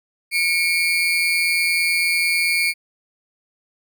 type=tone pair together; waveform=35% pulse; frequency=2203 / 2372 Hz; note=C#7 / D7; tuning=-11 / +17 cents; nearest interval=minor second; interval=128 cents; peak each=-18 dBFS; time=0.31-2.74 s; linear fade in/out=50 ms; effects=none